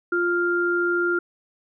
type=tone pair together; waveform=sine; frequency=349.2 / 1396.9 Hz; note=F4 / F6; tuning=0 / 0 cents; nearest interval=2 octaves; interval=2400 cents; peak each=-22 dBFS; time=0.12-1.19 s; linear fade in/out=5 ms; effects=none